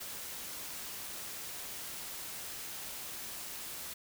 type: noise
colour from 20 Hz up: white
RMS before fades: -43 dBFS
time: 0-3.94 s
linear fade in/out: 10 ms
effects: none